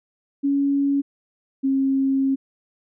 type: tone pair in turn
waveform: sine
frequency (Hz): 280 / 270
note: C#4 / C#4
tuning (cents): +18 / -45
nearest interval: minor second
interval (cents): 63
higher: first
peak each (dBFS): -17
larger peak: neither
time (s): 0.43-1.02 / 1.63-2.36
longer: second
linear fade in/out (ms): 20
effects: none